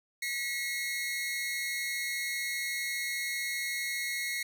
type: tone pair together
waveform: sawtooth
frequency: 1933 / 2168 Hz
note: B6 / C#7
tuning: -38 / -39 cents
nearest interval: major second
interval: 199 cents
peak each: -33 / -30 dBFS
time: 0.22-4.43 s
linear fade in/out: 5 ms
effects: none